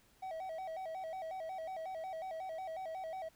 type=tone with vibrato; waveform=triangle; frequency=698.5 Hz; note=F5; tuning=in tune; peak=-38 dBFS; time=0.22-3.29 s; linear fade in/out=10 ms; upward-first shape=square; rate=5.5 Hz; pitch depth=140 cents each way; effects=pink hiss -68 dBFS RMS until 3.35 s